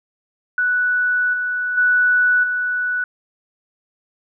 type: tone with level steps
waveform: sine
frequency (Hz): 1480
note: F#6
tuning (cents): 0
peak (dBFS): -15 / -19 / -12 / -18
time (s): 0.58-3.04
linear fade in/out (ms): 2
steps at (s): 1.33 / 1.77 / 2.43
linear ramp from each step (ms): 10
effects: none